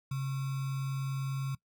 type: tone with sample-and-hold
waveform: sine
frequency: 135.1 Hz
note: C#3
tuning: 44 cents flat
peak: -31 dBFS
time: 0.11-1.55 s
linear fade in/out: 5 ms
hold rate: 1225 Hz
effects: noise-tail reverb RT60 0.1 s tail -21 dB re dry